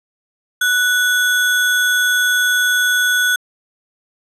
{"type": "tone with sample-and-hold", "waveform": "sine", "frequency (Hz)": 1480, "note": "F#6", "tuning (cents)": 0, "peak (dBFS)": -12, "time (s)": [0.61, 3.36], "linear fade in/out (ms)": 5, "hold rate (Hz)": 4900, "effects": ["resampled to 32000 Hz"]}